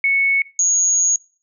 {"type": "tone pair in turn", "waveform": "sine", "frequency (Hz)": [2210, 6659], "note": ["C#7", "G#8"], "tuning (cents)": [-6, 4], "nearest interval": "octave + perfect fifth", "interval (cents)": 1910, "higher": "second", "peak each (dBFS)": -13, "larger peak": "neither", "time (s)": [[0.04, 0.42], [0.59, 1.16]], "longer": "second", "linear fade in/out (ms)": 2, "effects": ["noise-tail reverb RT60 0.4 s tail -22 dB re dry"]}